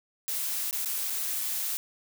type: noise with dropouts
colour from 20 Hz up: blue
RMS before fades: -31 dBFS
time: 0.28-1.77 s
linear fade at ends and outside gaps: 0 ms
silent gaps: 0.71-0.728 / 0.848-0.858 / 1.099-1.104 s
effects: none